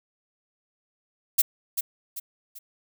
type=noise with echo; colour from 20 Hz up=violet; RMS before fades=-18 dBFS; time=1.38-1.42 s; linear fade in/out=10 ms; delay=390 ms; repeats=3; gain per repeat=-8 dB; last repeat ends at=2.59 s; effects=none